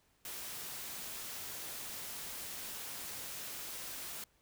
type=noise; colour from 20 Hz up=white; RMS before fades=-44 dBFS; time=0.25-4.24 s; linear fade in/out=2 ms; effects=pink hiss -72 dBFS RMS until 4.41 s